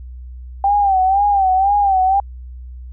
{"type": "tone with vibrato", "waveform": "sine", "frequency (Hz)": 783, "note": "G5", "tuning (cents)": -2, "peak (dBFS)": -11, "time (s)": [0.64, 2.2], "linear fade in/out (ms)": 2, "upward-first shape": "sine", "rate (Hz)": 2, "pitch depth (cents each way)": 86, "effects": ["added 62 Hz sine -30 dBFS peak until 2.92 s"]}